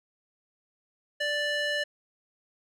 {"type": "tone with band-pass filter", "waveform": "square", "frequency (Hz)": 587.3, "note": "D5", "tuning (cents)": 0, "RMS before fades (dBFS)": -29, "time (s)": [1.2, 1.84], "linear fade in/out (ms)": 10, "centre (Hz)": 2300, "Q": 1.3, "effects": []}